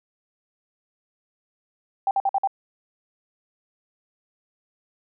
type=tone bursts; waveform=sine; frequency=784 Hz; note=G5; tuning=in tune; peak=-18 dBFS; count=5; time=2.07-2.474 s; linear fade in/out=2 ms; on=40 ms; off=51 ms; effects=none